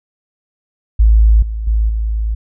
sine tone with level steps, 54.4 Hz, A1, 19 cents flat, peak -5 / -18 / -10 / -14 dBFS, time 0.99-2.35 s, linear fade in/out 10 ms, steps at 1.42 / 1.67 / 1.89 s, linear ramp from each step 5 ms, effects none

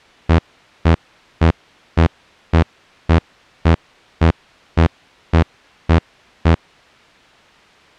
sawtooth tone bursts, 82.41 Hz, E2, in tune, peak -4 dBFS, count 12, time 0.29-6.55 s, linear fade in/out 10 ms, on 100 ms, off 460 ms, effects white hiss -46 dBFS RMS until 7.98 s + low-pass 3000 Hz 12 dB/octave

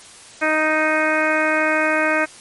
harmonic tone, 311.1 Hz, D#4, in tune, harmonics 1 / 2 / 3 / 4 / 5 / 6 / 7 / 8, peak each -24 / -21 / -27 / -25 / -21 / -26 / -25 / -26 dBFS, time 0.41-2.26 s, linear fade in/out 20 ms, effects white hiss -42 dBFS RMS until 2.4 s + MP3 48 kbps

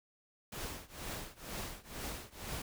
pink noise with tremolo, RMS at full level -40 dBFS, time 0.52-2.62 s, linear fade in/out 5 ms, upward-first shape triangle, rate 2.1 Hz, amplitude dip 95%, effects none

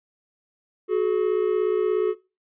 triangle tone pair together, 370 / 426.9 Hz, F#4 / G#4, 0 / +48 cents, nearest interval major second, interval 248 cents, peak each -20 dBFS, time 0.88-2.15 s, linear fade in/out 50 ms, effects noise-tail reverb RT60 0.3 s tail -21 dB re dry + resampled to 8000 Hz

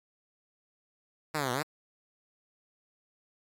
5% pulse linear two-way sweep, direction down then up, 160 to 118.8 to 160 Hz, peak -18 dBFS, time 1.34-1.63 s, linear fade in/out 10 ms, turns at 1.52 s, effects AAC 48 kbps

